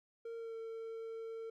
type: tone with pitch glide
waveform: triangle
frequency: 460.2 to 451.8 Hz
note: A#4 to A4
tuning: -22 to +46 cents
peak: -40 dBFS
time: 0.25-1.5 s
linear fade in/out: 5 ms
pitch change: -32 cents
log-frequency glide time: 0.36-0.55 s
effects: none